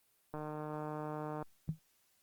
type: click train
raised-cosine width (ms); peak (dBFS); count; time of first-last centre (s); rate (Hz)
1; -28; 166; 0.34-1.426; 152
type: tone with exponential decay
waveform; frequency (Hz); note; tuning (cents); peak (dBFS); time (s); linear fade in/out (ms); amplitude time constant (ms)
sine; 158.2; D#3; +29; -28; 1.69-1.79; 0; 21
effects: white hiss -73 dBFS RMS until 2.22 s + Opus 32 kbps

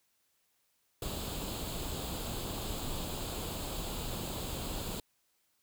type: noise with comb filter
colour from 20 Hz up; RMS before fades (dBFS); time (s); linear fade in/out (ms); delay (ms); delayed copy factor
pink; -38; 1.02-5; 2; 0.26; +0.65
effects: white hiss -75 dBFS RMS until 5.62 s

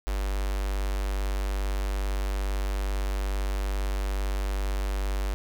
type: tone with notch filter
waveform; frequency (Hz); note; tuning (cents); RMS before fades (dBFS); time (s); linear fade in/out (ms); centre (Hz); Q
square; 48.83; G1; -6; -28; 0.07-5.34; 0; 160; 0.58
effects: none

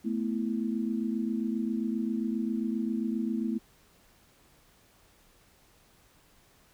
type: chord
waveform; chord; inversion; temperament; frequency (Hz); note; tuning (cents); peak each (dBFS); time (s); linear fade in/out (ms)
sine; A suspended second; none; just; 220 / 247.5 / 330; A3 / B3 / E4; 0 / +4 / +2; -30 / -33 / -35; 0.04-3.59; 20
effects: pink hiss -62 dBFS RMS until 6.73 s

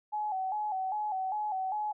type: tone with vibrato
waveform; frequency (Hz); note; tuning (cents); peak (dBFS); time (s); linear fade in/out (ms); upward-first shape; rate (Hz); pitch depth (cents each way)
sine; 800; G5; +35; -30; 0.12-1.93; 20; square; 2.5; 96
effects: none

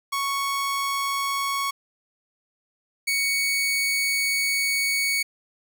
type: tone pair in turn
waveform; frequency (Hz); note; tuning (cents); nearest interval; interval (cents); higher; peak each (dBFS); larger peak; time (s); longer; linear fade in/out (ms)
sawtooth; 1109 / 2231; C#6 / C#7; 0 / +11; octave; 1211; second; -20 / -18; second; 0.12-1.71 / 3.07-5.23; second; 10
effects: 9-bit

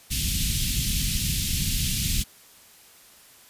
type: band-stop noise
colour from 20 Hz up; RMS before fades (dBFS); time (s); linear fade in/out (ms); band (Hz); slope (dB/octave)
pink; -25; 0.1-2.24; 20; 200 to 2800; 24
effects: white hiss -52 dBFS RMS until 3.49 s + resampled to 32000 Hz

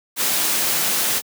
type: noise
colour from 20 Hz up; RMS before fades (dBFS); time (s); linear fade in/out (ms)
white; -20; 0.16-1.22; 50
effects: high-pass 150 Hz 12 dB/octave

